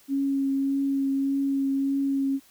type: tone with vibrato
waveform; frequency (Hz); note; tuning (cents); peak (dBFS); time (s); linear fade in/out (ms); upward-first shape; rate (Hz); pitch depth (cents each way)
sine; 274.2; C#4; -19; -22; 0.08-2.4; 50; triangle; 1.7; 15
effects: white hiss -57 dBFS RMS until 2.5 s